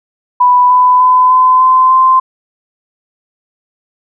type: tone with pitch steps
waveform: sine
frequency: 990 / 999.8 / 1009.6 / 1019.6 / 1029.7 / 1039.8 Hz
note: B5 / B5 / B5 / C6 / C6 / C6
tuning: +4 / +21 / +38 / -45 / -28 / -11 cents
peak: -4 dBFS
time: 0.4-2.2 s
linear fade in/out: 10 ms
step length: 300 ms
effects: none